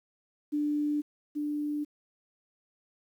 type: tone pair in turn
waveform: sine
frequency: 295.7 / 295.7 Hz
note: D4 / D4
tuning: +12 / +12 cents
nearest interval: unison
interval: 0 cents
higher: neither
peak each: -26 / -29 dBFS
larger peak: first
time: 0.52-1.02 / 1.35-1.85 s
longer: neither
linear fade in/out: 20 ms
effects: 10-bit

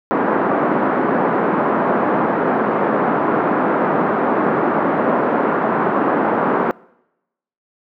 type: band-pass noise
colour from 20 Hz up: pink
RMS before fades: -17 dBFS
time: 0.11-6.71 s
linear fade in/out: 0 ms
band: 210 to 1400 Hz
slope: 24 dB/octave
effects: noise-tail reverb RT60 0.9 s tail -24 dB re dry

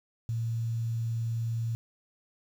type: tone with quantisation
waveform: sine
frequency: 114.9 Hz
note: A#2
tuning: 25 cents flat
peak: -28 dBFS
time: 0.29-1.75 s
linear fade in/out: 0 ms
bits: 9
effects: none

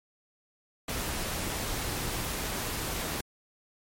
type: noise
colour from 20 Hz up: pink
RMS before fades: -33 dBFS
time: 0.88-3.21 s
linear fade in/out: 5 ms
effects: MP3 64 kbps

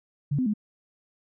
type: tone with pitch steps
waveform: sine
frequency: 143.6 / 255.5 / 210.5 Hz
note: D3 / C4 / G#3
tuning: -39 / -41 / +24 cents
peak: -22 dBFS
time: 0.31-0.538 s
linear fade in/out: 10 ms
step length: 76 ms
effects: none

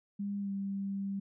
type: tone with pitch glide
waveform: sine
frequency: 201.4 to 197.03 Hz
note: G3 to G3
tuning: +47 to +9 cents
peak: -33 dBFS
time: 0.19-1.2 s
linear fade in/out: 10 ms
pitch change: -38 cents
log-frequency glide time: 0.39-0.51 s
effects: none

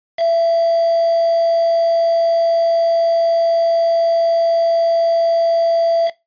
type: tone with quantisation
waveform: sine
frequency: 669 Hz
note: E5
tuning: 25 cents sharp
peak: -12 dBFS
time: 0.17-6.11 s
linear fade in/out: 50 ms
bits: 4
effects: noise-tail reverb RT60 0.2 s tail -19 dB re dry + resampled to 11025 Hz

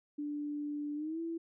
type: tone with pitch glide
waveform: sine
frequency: 293.7 to 331.6 Hz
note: D4 to E4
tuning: 0 to +10 cents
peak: -35 dBFS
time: 0.18-1.38 s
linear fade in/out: 10 ms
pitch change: +210 cents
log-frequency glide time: 0.95-1.2 s
effects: none

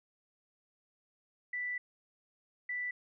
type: tone bursts at uneven times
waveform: sine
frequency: 1975.5 Hz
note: B6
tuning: in tune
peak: -34 dBFS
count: 2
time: 1.53-1.78 / 2.69-2.91 s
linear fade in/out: 5 ms
effects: none

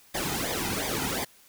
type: noise with flanger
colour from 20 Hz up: pink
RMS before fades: -30 dBFS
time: 0.14-1.25 s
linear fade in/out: 10 ms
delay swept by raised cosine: 0.71 to 1.81 ms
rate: 2.8 Hz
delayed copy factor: -0.8
effects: white hiss -57 dBFS RMS until 1.48 s

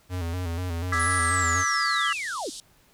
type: tone with vibrato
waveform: square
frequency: 87.31 Hz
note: F2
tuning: in tune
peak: -28 dBFS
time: 0.09-1.65 s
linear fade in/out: 50 ms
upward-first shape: square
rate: 4.1 Hz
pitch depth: 67 cents each way
type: chord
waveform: sine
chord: E dominant seventh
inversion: third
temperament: equal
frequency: 1174.7 / 1318.5 / 1661.2 / 1975.5 Hz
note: D6 / E6 / G#6 / B6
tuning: 0 / 0 / 0 / 0 cents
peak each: -28 dBFS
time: 0.92-2.13 s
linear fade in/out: 5 ms
type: band-pass noise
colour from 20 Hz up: pink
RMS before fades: -40 dBFS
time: 0.93-2.6 s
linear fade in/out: 0 ms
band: 3400 to 10000 Hz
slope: 48 dB/octave
type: linear sweep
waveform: sine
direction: down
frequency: 10548 to 233.1 Hz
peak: -29 dBFS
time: 0.99-2.5 s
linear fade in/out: 10 ms
effects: pink hiss -60 dBFS RMS until 2.93 s

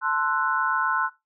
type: chord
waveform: sine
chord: F# half-diminished seventh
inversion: first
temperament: equal with one note detuned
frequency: 880 / 1046.5 / 1332.3 / 1480 Hz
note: A5 / C6 / E6 / F#6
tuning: 0 / 0 / +18 / 0 cents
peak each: -30 / -26 / -28 / -25 dBFS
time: 0.01-1.1 s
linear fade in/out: 50 ms
effects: noise-tail reverb RT60 0.2 s tail -18 dB re dry

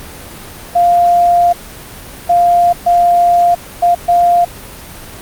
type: tone bursts at uneven times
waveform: sine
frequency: 698.5 Hz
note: F5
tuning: in tune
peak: -6 dBFS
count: 5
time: 0.75-1.53 / 2.29-2.73 / 2.86-3.55 / 3.82-3.95 / 4.08-4.45 s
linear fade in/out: 10 ms
effects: pink hiss -31 dBFS RMS until 5.21 s + Opus 32 kbps

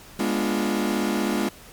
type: chord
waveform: 40% pulse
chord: G# diminished seventh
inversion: none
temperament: equal with one note detuned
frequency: 207.7 / 243.8 / 293.7 / 349.2 Hz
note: G#3 / B3 / D4 / F4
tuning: 0 / -22 / 0 / 0 cents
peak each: -25 / -27 / -28 / -27 dBFS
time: 0.19-1.49 s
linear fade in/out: 5 ms
effects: pink hiss -46 dBFS RMS until 1.72 s + MP3 96 kbps

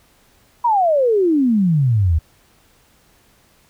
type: exponential sweep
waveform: sine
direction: down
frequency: 987.8 to 74.8 Hz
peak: -12 dBFS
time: 0.64-2.19 s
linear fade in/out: 10 ms
effects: pink hiss -55 dBFS RMS until 3.69 s

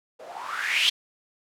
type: noise with low-pass filter sweep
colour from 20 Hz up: violet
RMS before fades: -27 dBFS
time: 0.19-0.9 s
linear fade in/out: 10 ms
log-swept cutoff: 520 to 3400 Hz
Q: 6.1
effects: none

